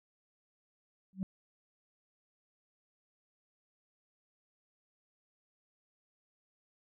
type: tone with exponential growth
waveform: sine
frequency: 190 Hz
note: F#3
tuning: 46 cents sharp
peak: -26 dBFS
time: 1.13-1.23 s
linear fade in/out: 0 ms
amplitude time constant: 21 ms
effects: tanh soft clip ceiling -28 dBFS